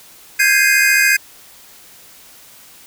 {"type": "chord", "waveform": "square", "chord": "Ab major seventh", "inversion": "third", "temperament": "equal with one note detuned", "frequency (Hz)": [1587.1, 1661.2, 2093, 2489], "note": ["G6", "Ab6", "C7", "Eb7"], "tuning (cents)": [21, 0, 0, 0], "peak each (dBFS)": -17, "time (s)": [0.39, 1.17], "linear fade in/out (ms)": 10, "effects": ["white hiss -43 dBFS RMS until 2.86 s"]}